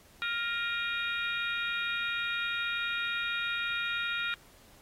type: harmonic tone with a mistuned harmonic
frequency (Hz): 467.6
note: A#4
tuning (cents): +5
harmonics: 3 / 4 / 5 / 6 / 7 / 8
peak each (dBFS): -33 / -39 / -36 / -44 / -44 / -38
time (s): 0.22-4.34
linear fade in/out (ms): 0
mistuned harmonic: 5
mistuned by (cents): +60
effects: pink hiss -59 dBFS RMS until 4.81 s + AAC 48 kbps